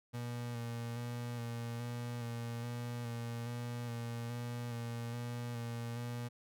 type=tone with vibrato; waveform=35% pulse; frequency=118.9 Hz; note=A#2; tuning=35 cents sharp; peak=-37 dBFS; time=0.13-6.29 s; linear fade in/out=20 ms; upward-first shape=square; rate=1.2 Hz; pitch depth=20 cents each way; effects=none